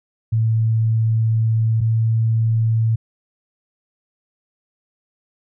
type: tone pair in turn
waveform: sine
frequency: 112 / 112.64 Hz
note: A2 / A2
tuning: +31 / +41 cents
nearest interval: unison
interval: 10 cents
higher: second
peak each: -14 dBFS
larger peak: neither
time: 0.32-1.81 / 1.81-2.96 s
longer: first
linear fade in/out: 10 ms
effects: none